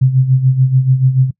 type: tone with tremolo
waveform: sine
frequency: 130.7 Hz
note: C3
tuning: 1 cent flat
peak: -5 dBFS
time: 0.01-1.31 s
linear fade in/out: 10 ms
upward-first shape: sine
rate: 6.9 Hz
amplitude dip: 70%
effects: noise-tail reverb RT60 0.1 s tail -23 dB re dry